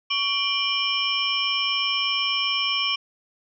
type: tone cluster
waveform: sine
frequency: 1123 / 2374 / 2951 / 3156 / 5350 Hz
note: C#6 / D7 / F#7 / G7 / E8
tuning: +22 / +18 / -5 / +11 / +25 cents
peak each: -30 / -27 / -26 / -28 / -29 dBFS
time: 0.1-2.96 s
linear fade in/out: 10 ms
effects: none